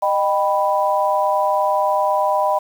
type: chord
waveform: sine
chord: Eb augmented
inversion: none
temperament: equal with one note detuned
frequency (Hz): 613.3 / 784 / 987.8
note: Eb5 / G5 / B5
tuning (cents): -25 / 0 / 0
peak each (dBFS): -19 / -20 / -19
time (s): 0.02-2.59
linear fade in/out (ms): 10
effects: 7-bit